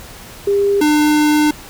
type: tone pair in turn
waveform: sine / square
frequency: 401.3 / 300.6 Hz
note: G4 / D4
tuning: +41 / +40 cents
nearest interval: perfect fourth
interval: 501 cents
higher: first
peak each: -11 dBFS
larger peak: neither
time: 0.47-0.81 / 0.81-1.51 s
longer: second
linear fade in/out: 5 ms
effects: pink hiss -36 dBFS RMS until 1.69 s